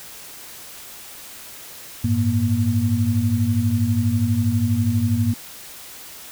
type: tone cluster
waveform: sine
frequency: 97.5 / 109.8 / 236.6 Hz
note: G2 / A2 / A#3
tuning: -9 / -3 / +26 cents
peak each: -21 dBFS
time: 2.04-5.34 s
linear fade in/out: 5 ms
effects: white hiss -39 dBFS RMS until 6.31 s